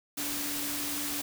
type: tone in noise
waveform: sine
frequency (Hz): 289.5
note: D4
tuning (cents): -25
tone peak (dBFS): -39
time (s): 0.17-1.22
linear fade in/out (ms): 10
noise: white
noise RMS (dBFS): -34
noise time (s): 0.17-1.22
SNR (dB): -8
effects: none